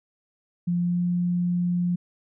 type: tone with pitch glide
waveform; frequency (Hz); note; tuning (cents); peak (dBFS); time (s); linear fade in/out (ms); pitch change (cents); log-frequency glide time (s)
sine; 174.61 to 176.33; F3 to F3; 0 to +17; -21; 0.67-1.96; 10; +17; 0.79-1.02
effects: none